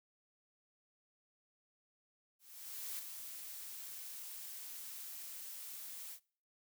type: noise with ADSR envelope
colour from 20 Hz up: blue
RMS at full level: -42 dBFS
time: 2.39-6.2 s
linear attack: 600 ms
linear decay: 6 ms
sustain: -6 dB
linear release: 81 ms
effects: noise-tail reverb RT60 0.5 s tail -24 dB re dry